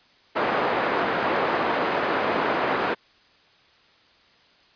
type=band-pass noise; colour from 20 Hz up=pink; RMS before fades=-24 dBFS; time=0.35-2.95 s; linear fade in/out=20 ms; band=390 to 1600 Hz; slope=12 dB/octave; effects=white hiss -57 dBFS RMS until 4.75 s + resampled to 11025 Hz